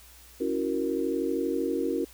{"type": "chord", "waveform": "sine", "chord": "F# dominant seventh", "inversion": "second", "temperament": "equal", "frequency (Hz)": [277.2, 329.6, 370, 466.2], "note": ["C#4", "E4", "F#4", "A#4"], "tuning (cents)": [0, 0, 0, 0], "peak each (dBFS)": -31, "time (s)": [0.4, 2.05], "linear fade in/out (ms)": 10, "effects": ["added 60 Hz sine -54 dBFS peak until 2.13 s", "white hiss -53 dBFS RMS until 2.13 s"]}